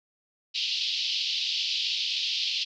pink band-pass noise, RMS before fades -29 dBFS, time 0.54-2.65 s, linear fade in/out 20 ms, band 2800 to 5000 Hz, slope 48 dB/octave, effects none

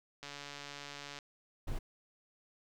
click train, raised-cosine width 0.2 ms, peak -28 dBFS, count 138, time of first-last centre 0.23-1.188 s, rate 143 Hz
brown noise, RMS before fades -36 dBFS, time 1.67-1.79 s, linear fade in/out 10 ms
effects none

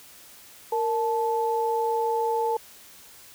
sine tone pair together, 462.7 / 873 Hz, A#4 / A5, -13 / -14 cents, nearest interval major seventh, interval 1099 cents, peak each -25 dBFS, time 0.72-2.57 s, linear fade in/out 5 ms, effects white hiss -49 dBFS RMS until 3.34 s

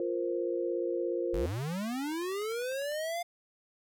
sine chord, F suspended fourth, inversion none, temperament equal, 349.2 / 466.2 / 523.3 Hz, F4 / Bb4 / C5, 0 / 0 / 0 cents, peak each -32 / -35 / -35 dBFS, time 0-1.46 s, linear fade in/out 2 ms
square linear sweep, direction up, 34.65 to 705 Hz, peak -33 dBFS, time 1.33-3.23 s, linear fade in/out 10 ms
click train, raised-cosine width 0.3 ms, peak -39 dBFS, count 15, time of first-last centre 1.52-2.92 s, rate 10 Hz
effects none

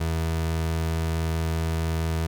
30% pulse tone, 81.4 Hz, E2, 21 cents flat, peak -21 dBFS, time 0-2.27 s, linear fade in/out 10 ms, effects none

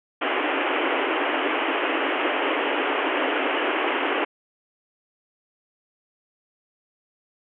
pink band-pass noise, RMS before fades -24 dBFS, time 0.21-4.25 s, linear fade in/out 10 ms, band 270 to 3100 Hz, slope 96 dB/octave, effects none

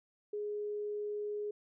sine tone, 416.5 Hz, G#4, 5 cents sharp, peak -35 dBFS, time 0.33-1.51 s, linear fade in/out 5 ms, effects none

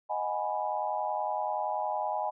sine chord, G# minor seventh, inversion second, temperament equal, 622.3 / 740 / 830.6 / 987.8 Hz, D#5 / F#5 / G#5 / B5, 0 / 0 / 0 / 0 cents, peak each -35 / -36 / -32 / -36 dBFS, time 0.09-2.31 s, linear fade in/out 20 ms, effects none

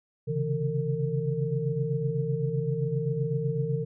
sine tone cluster, 133.6 / 141.4 / 162.1 / 454.9 Hz, C3 / C#3 / E3 / A#4, +36 / +35 / -29 / -42 cents, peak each -31 dBFS, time 0.27-3.85 s, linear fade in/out 20 ms, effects none

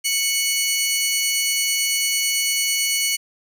15% pulse tone pair together, 2217 / 2953 Hz, C#7 / F#7, 0 / -4 cents, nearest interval perfect fourth, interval 496 cents, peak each -15 dBFS, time 0.04-3.17 s, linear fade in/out 20 ms, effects none

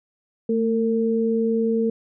sine tone pair together, 223.6 / 454.8 Hz, A3 / A#4, +28 / -43 cents, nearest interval octave, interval 1229 cents, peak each -21 dBFS, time 0.49-1.9 s, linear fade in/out 5 ms, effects none

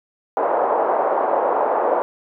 pink band-pass noise, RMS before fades -19 dBFS, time 0.37-2.02 s, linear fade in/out 0 ms, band 480 to 960 Hz, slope 24 dB/octave, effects none

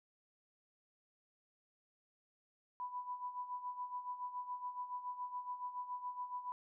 sine tone with tremolo, 991 Hz, B5, 6 cents sharp, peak -38 dBFS, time 2.8-6.52 s, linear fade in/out 0 ms, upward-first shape sine, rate 7.1 Hz, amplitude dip 70%, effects none

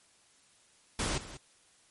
pink noise with echo, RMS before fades -32 dBFS, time 0.99-1.18 s, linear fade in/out 2 ms, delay 190 ms, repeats 1, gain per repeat -14 dB, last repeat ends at 1.37 s, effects white hiss -64 dBFS RMS until 1.9 s + MP3 48 kbps

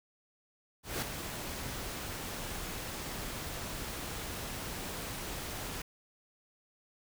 pink noise with ADSR envelope, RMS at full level -33 dBFS, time 0.83-5.82 s, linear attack 190 ms, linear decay 7 ms, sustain -7 dB, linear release 4 ms, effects none

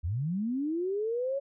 sine linear sweep, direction up, 72.7 to 563 Hz, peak -28 dBFS, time 0.03-1.4 s, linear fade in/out 20 ms, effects none

